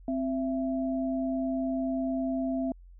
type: tone pair together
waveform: sine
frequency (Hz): 262.5 / 667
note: C4 / E5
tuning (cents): +6 / +20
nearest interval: octave + major third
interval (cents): 1614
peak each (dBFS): -28 / -33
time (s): 0.08-2.72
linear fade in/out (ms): 2
effects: added 44 Hz sine -48 dBFS peak until 2.99 s